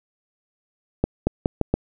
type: accelerating click train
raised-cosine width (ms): 2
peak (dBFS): -5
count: 5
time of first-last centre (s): 1.04-1.74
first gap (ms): 230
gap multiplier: 0.82
effects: none